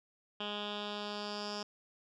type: tone with low-pass filter sweep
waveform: 10% pulse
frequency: 207.1 Hz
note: G#3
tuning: 5 cents flat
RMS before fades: -40 dBFS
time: 0.4-1.63 s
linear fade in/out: 5 ms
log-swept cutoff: 3200 to 5300 Hz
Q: 4.9
effects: none